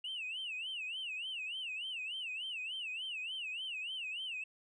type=tone with vibrato; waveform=sine; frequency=2794 Hz; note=F7; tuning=in tune; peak=-37 dBFS; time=0.04-4.44 s; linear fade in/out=5 ms; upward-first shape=sine; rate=3.4 Hz; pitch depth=200 cents each way; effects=tanh soft clip ceiling -35 dBFS